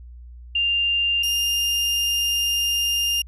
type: tone pair in turn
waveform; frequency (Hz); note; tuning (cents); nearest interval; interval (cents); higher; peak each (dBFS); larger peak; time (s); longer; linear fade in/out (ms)
sine / 35% pulse; 2794 / 2809; F7 / F7; 0 / +9; unison; 9; second; -18; neither; 0.55-1.23 / 1.23-3.22; second; 5
effects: added 60 Hz sine -38 dBFS peak until 3.27 s + resampled to 32000 Hz